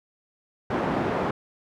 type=band-pass noise; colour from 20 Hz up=pink; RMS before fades=-26 dBFS; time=0.7-1.31 s; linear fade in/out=5 ms; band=170 to 1200 Hz; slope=12 dB/octave; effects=none